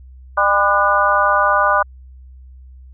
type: harmonic tone with a mistuned harmonic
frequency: 200.6 Hz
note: G3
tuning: 40 cents sharp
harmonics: 3 / 4 / 5 / 6 / 7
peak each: -19 / -21 / -18 / -16 / -18 dBFS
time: 0.37-1.83 s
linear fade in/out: 10 ms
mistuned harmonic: 7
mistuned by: +76 cents
effects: added 64 Hz sine -37 dBFS peak until 2.93 s